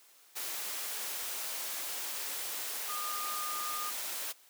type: tone in noise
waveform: sine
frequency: 1220 Hz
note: D#6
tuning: 34 cents flat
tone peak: -37 dBFS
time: 2.88-3.91 s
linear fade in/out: 20 ms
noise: white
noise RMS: -38 dBFS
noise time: 0.35-4.33 s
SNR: -2 dB
effects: white hiss -61 dBFS RMS until 4.49 s + high-pass 400 Hz 12 dB/octave